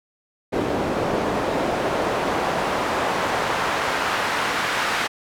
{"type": "noise with band-pass filter sweep", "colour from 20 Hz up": "pink", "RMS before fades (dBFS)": -23, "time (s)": [0.52, 5.08], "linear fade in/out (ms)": 20, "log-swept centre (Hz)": [410, 1600], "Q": 0.86, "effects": []}